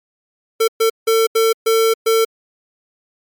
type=tone bursts at uneven times; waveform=square; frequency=450 Hz; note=A4; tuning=39 cents sharp; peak=-12 dBFS; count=6; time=0.6-0.68 / 0.8-0.9 / 1.07-1.27 / 1.35-1.53 / 1.66-1.94 / 2.06-2.25 s; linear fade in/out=10 ms; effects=MP3 96 kbps